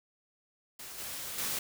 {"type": "noise with level steps", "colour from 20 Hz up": "white", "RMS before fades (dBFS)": [-45, -40, -34], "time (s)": [0.79, 1.59], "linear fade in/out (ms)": 5, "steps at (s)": [0.98, 1.38], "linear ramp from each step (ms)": 5, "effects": []}